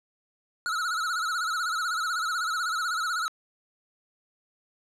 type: tone with vibrato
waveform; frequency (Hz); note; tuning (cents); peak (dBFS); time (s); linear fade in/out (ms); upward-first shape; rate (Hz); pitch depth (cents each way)
square; 1370; F6; -34; -27; 0.66-3.28; 0; sine; 16; 120
effects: low-pass 9000 Hz 12 dB/octave